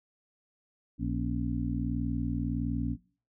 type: harmonic tone with a mistuned harmonic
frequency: 59.9 Hz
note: A#1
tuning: 48 cents sharp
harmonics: 1 / 2 / 3 / 4 / 5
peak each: -35 / -35 / -35 / -35 / -35 dBFS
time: 0.98-2.97 s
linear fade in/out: 50 ms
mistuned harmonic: 5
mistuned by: -110 cents
effects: noise-tail reverb RT60 0.4 s tail -19 dB re dry